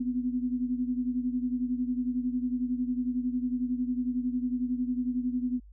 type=beating tone pair; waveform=sine; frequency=246.9 / 257.9 Hz; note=B3 / C4; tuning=0 / -25 cents; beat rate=11 Hz; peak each=-28 / -33 dBFS; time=0-5.6 s; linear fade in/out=10 ms; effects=added 50 Hz sine -48 dBFS peak until 5.72 s